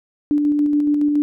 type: tone with tremolo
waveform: sine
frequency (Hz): 293.7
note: D4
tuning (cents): 0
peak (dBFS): -13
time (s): 0.31-1.22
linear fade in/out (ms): 0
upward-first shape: square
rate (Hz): 7.1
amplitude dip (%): 25
effects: none